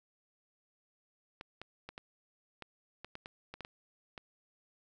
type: clicks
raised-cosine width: 0.3 ms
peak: -28 dBFS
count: 12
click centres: 1.411 / 1.616 / 1.89 / 1.979 / 2.623 / 3.046 / 3.154 / 3.259 / 3.54 / 3.607 / 3.649 / 4.178 s
effects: none